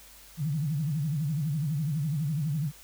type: tone with vibrato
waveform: sine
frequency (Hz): 150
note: D3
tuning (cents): +37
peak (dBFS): -26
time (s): 0.37-2.72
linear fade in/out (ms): 50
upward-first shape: sine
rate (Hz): 12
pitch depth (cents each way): 170
effects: added 50 Hz sine -57 dBFS peak until 2.83 s + white hiss -52 dBFS RMS until 2.83 s